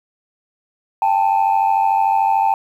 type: tone pair together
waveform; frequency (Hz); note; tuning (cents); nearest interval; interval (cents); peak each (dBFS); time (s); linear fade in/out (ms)
sine; 792 / 885.5; G5 / A5; +18 / +11; major second; 193; -14; 1.02-2.54; 2
effects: tanh soft clip ceiling -9 dBFS + 8-bit